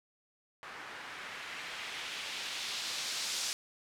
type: noise with low-pass filter sweep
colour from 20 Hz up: blue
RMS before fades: -40 dBFS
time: 0.63-3.53 s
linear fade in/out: 0 ms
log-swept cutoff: 1400 to 5700 Hz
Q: 1.2
effects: none